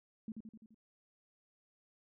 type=tone with echo; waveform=sine; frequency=220 Hz; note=A3; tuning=in tune; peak=-39 dBFS; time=0.28-0.32 s; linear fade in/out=2 ms; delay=85 ms; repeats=5; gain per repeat=-4 dB; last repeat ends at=0.745 s; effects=none